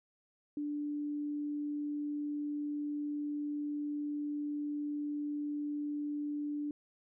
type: tone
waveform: sine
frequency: 293.7 Hz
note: D4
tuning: in tune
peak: -34 dBFS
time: 0.57-6.71 s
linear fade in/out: 2 ms
effects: none